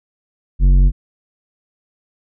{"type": "tone with tanh clipping", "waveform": "sine", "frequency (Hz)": 46.22, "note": "F#1", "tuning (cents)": -1, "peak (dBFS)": -9, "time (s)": [0.59, 0.92], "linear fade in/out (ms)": 50, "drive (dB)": 10, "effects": []}